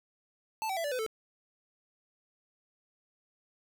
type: tone with pitch steps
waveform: square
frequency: 880 / 766.1 / 666.9 / 580.6 / 505.4 / 440 Hz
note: A5 / G5 / E5 / D5 / B4 / A4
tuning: 0 / -40 / +20 / -20 / +40 / 0 cents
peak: -32 dBFS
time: 0.62-1.064 s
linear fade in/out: 0 ms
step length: 74 ms
effects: none